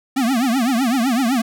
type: tone with vibrato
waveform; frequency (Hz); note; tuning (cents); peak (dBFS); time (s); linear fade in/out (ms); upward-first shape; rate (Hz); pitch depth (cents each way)
square; 248.4; B3; +10; -16; 0.16-1.42; 10; triangle; 7.9; 230
effects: none